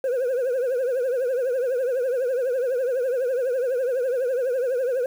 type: tone with vibrato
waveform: sine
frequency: 507 Hz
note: B4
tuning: 45 cents sharp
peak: -18 dBFS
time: 0.04-5.06 s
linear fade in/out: 2 ms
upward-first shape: triangle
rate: 12 Hz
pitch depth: 140 cents each way
effects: tanh soft clip ceiling -20 dBFS + 8-bit